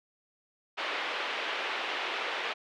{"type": "band-pass noise", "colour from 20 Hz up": "white", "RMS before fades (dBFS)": -34, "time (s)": [0.77, 2.54], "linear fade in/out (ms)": 20, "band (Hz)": [360, 3100], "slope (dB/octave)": 24, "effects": []}